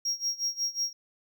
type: tone with tremolo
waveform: triangle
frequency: 5600 Hz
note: F8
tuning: 4 cents sharp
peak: -24 dBFS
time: 0.05-0.93 s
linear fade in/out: 5 ms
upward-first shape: sine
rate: 5.5 Hz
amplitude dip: 90%
effects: none